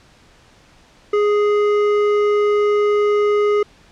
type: tone with hard clipping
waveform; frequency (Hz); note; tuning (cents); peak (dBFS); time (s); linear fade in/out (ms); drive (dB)
sine; 415.3; G#4; 0; -15; 1.13-3.63; 5; 10
effects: pink hiss -50 dBFS RMS until 3.91 s + low-pass 6000 Hz 12 dB/octave